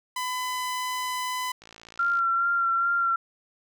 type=tone; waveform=sawtooth; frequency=1006 Hz; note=B5; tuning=32 cents sharp; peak=-24 dBFS; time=0.16-1.52 s; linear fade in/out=5 ms
type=click train; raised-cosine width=0.2 ms; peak=-29 dBFS; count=33; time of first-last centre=1.62-2.189 s; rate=56.2 Hz
type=tone with vibrato; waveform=sine; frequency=1374 Hz; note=F6; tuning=29 cents flat; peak=-21 dBFS; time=1.99-3.16 s; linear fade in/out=5 ms; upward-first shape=sine; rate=2.4 Hz; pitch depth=22 cents each way
effects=none